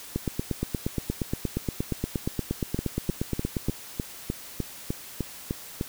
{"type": "two click trains", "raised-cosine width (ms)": 3, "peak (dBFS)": [-14, -13], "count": [11, 31], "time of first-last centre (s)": [[2.79, 5.811], [0.16, 3.685]], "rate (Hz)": [3.31, 8.51], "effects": ["white hiss -43 dBFS RMS until 5.88 s"]}